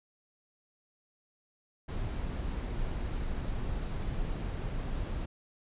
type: noise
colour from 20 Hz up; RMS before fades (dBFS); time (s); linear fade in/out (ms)
brown; -34; 1.88-5.26; 10
effects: resampled to 8000 Hz